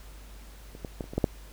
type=clicks; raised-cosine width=2 ms; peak=-30 / -21 / -19 / -30 / -24 / -12 / -8 dBFS; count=7; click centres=0.751 / 0.848 / 1.008 / 1.041 / 1.135 / 1.18 / 1.242 s; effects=added 50 Hz sine -45 dBFS peak until 1.52 s + pink hiss -53 dBFS RMS until 1.52 s